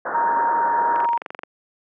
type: low-pass noise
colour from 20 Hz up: white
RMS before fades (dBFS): -26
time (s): 0.05-1.06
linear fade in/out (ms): 5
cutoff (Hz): 1700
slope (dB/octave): 96
type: tone with pitch glide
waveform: sine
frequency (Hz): 932.3 to 938.8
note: A#5 to A#5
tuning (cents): 0 to +12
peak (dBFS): -17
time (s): 0.14-1.18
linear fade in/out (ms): 10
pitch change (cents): +12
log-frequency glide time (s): 0.6-0.89
type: click train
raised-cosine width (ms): 0.5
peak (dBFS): -15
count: 12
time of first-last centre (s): 0.96-1.434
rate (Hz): 23.2
effects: high-pass 400 Hz 12 dB/octave